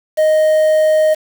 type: tone with quantisation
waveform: triangle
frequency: 622.3 Hz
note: D#5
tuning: in tune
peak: -7 dBFS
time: 0.17-1.15 s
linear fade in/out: 20 ms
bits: 5
effects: none